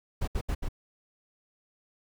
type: noise bursts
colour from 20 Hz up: brown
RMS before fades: -29 dBFS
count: 4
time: 0.21-0.687 s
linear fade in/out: 10 ms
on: 66 ms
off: 71 ms
effects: none